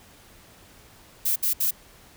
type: noise bursts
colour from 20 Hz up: violet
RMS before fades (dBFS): -23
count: 3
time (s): 1.25-1.71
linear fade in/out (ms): 10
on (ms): 110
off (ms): 65
effects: pink hiss -52 dBFS RMS until 2.16 s

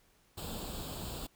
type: noise with comb filter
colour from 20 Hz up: pink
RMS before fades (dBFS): -41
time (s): 0.37-1.27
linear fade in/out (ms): 10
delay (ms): 0.25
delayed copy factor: +0.75
effects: pink hiss -68 dBFS RMS until 1.35 s

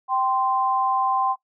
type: tone pair together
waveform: sine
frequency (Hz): 780 / 1040.3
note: G5 / C6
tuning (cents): -9 / -10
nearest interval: perfect fourth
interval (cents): 499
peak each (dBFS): -22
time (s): 0.08-1.36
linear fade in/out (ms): 50
effects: noise-tail reverb RT60 0.1 s tail -17 dB re dry

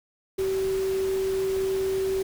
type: tone in noise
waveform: sine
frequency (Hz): 383.1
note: G4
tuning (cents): -40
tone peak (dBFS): -23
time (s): 0.38-2.23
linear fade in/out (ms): 10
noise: pink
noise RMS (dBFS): -39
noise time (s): 0.38-2.23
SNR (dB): +13
effects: none

